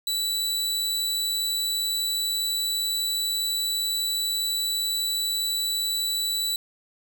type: tone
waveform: sawtooth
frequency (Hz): 3951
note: B7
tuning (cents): 0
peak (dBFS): -21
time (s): 0.07-6.56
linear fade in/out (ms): 2
effects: none